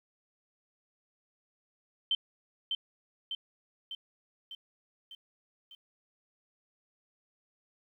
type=tone with echo; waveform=sine; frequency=3105 Hz; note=G7; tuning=17 cents flat; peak=-25 dBFS; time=2.11-2.15 s; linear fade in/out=2 ms; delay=600 ms; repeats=6; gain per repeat=-4 dB; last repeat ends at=5.75 s; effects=11-bit